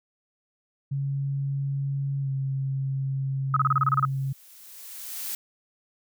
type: tone with pitch glide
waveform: sine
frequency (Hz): 138.59 to 135.27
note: C#3 to C#3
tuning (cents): 0 to -42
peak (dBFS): -25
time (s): 0.91-4.33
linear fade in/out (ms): 10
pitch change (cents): -42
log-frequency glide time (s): 2.21-2.29
type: tone bursts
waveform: sine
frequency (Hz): 1269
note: D#6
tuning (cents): +34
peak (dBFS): -18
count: 10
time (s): 3.54-4.051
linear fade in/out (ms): 2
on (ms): 25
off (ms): 29
type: noise with exponential growth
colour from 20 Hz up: blue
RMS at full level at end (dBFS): -31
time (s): 3.6-5.35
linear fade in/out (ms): 2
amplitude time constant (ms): 380
effects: none